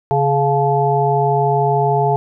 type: harmonic tone with a mistuned harmonic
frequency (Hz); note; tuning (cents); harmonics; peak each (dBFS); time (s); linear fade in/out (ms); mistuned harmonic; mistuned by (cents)
140; C#3; +18; 1 / 3 / 5 / 6; -18 / -18 / -18 / -18; 0.11-2.16; 0; 6; +54
effects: none